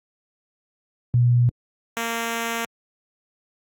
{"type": "tone pair in turn", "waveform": ["sine", "5% pulse"], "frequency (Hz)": [121.4, 230.5], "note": ["B2", "A#3"], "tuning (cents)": [-29, -19], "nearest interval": "major seventh", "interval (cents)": 1110, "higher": "second", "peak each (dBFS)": -13, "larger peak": "neither", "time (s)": [[1.14, 1.49], [1.97, 2.65]], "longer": "second", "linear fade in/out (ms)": 0, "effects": ["high-pass 80 Hz 12 dB/octave", "Opus 48 kbps"]}